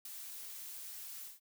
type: noise with ADSR envelope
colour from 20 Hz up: blue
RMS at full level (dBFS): -44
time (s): 0.05-1.4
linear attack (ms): 4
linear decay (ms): 7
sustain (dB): -3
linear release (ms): 160
effects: none